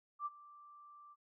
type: tone with ADSR envelope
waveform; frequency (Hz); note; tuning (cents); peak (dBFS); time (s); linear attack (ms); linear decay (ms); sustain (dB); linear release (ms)
sine; 1174.7; D6; 0; -35; 0.19-1.16; 68; 32; -20; 40
effects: none